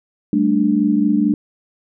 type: chord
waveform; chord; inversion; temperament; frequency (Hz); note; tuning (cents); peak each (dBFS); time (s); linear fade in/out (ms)
sine; G suspended second; none; just; 196 / 220.5 / 294; G3 / A3 / D4; 0 / +4 / +2; -19 / -17 / -16; 0.33-1.34; 2
effects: none